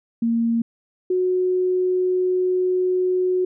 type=tone pair in turn; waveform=sine; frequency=231.1 / 366.8 Hz; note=A#3 / F#4; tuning=-15 / -15 cents; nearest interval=minor sixth; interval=800 cents; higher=second; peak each=-17 dBFS; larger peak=neither; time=0.22-0.62 / 1.1-3.45 s; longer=second; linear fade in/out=5 ms; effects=none